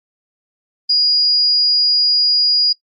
sine tone, 4880 Hz, D#8, 34 cents flat, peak -11 dBFS, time 0.89-2.73 s, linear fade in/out 10 ms, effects noise-tail reverb RT60 0.1 s tail -20 dB re dry + Opus 24 kbps

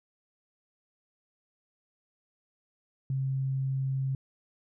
sine tone, 133.9 Hz, C3, 40 cents sharp, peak -27 dBFS, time 3.1-4.15 s, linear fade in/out 2 ms, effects none

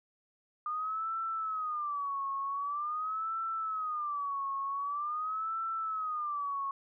sine tone with vibrato, 1209 Hz, D6, 50 cents sharp, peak -32 dBFS, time 0.66-6.71 s, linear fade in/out 2 ms, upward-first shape sine, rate 0.45 Hz, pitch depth 170 cents each way, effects none

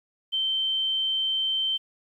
sine tone, 3110 Hz, G7, 14 cents flat, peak -23 dBFS, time 0.32-1.78 s, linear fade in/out 20 ms, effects 10-bit

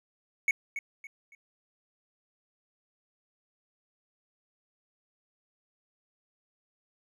triangle tone with echo, 2217 Hz, C#7, in tune, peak -20 dBFS, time 0.48-0.51 s, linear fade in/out 2 ms, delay 280 ms, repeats 3, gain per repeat -10 dB, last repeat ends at 1.35 s, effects none

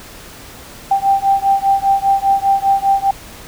sine beating tone pair, 784 / 789 Hz, G5 / G5, 0 / +11 cents, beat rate 5 Hz, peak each -14 dBFS, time 0.91-3.11 s, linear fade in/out 5 ms, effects pink hiss -36 dBFS RMS until 3.47 s

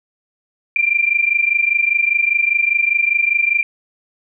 sine tone pair together, 2363 / 2388 Hz, D7 / D7, +10 / +28 cents, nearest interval unison, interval 18 cents, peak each -16 dBFS, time 0.76-3.63 s, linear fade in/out 2 ms, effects none

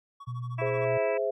triangle tone with tremolo, 1122 Hz, C#6, 21 cents sharp, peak -39 dBFS, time 0.2-0.85 s, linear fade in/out 5 ms, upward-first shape sine, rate 13 Hz, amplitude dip 100%
sine tone, 121.8 Hz, B2, 24 cents flat, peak -32 dBFS, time 0.27-0.98 s, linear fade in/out 10 ms
harmonic tone, 328.7 Hz, E4, 5 cents flat, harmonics 1 / 2 / 3 / 4 / 5 / 6 / 7 / 8, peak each -47 / -35 / -38 / -46 / -44 / -42 / -42 / -40 dBFS, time 0.58-1.18 s, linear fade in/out 10 ms
sine chord, Ab augmented, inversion none, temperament equal, 415.3 / 523.3 / 659.3 Hz, Ab4 / C5 / E5, 0 / 0 / 0 cents, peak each -30 dBFS, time 0.61-1.31 s, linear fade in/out 10 ms
effects none

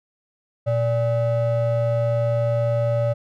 triangle ring-modulated tone, 349.2 Hz, F4, in tune, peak -13 dBFS, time 0.66-3.14 s, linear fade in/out 20 ms, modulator 231 Hz, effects none

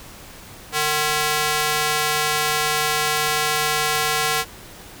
square tone with high-pass filter, 151.7 Hz, D#3, 44 cents flat, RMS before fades -21 dBFS, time 0.72-4.45 s, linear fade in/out 50 ms, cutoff 860 Hz, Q 0.53, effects pink hiss -41 dBFS RMS until 5 s

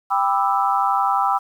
sine chord, E minor seventh, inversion first, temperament just, 791.1 / 988.9 / 1186.7 / 1318.5 Hz, G5 / B5 / D6 / E6, +16 / +2 / +18 / 0 cents, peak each -20 / -22 / -24 / -22 dBFS, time 0.1-1.39 s, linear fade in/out 20 ms, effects 8-bit

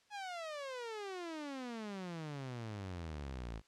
sawtooth exponential sweep, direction down, 848 to 52.2 Hz, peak -38 dBFS, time 0.1-3.62 s, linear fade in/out 50 ms, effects white hiss -71 dBFS RMS until 3.67 s + low-pass 6000 Hz 12 dB/octave

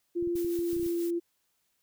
sine tone with pitch glide, 346 to 342.4 Hz, F4 to F4, -16 to -34 cents, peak -27 dBFS, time 0.15-1.2 s, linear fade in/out 20 ms, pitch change -18 cents, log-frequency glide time 0.3-0.77 s
clicks, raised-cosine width 5 ms, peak -34 dBFS, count 10, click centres 0.226 / 0.274 / 0.355 / 0.447 / 0.59 / 0.731 / 0.766 / 0.797 / 0.83 / 0.863 s
blue noise with tremolo, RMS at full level -44 dBFS, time 0.35-1.11 s, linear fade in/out 10 ms, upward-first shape sine, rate 6.2 Hz, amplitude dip 45%
effects white hiss -75 dBFS RMS until 1.82 s

